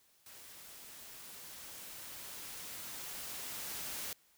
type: noise with level ramp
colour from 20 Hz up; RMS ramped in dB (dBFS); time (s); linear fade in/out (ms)
white; -54 to -41; 0.26-4.13; 2
effects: white hiss -69 dBFS RMS until 4.37 s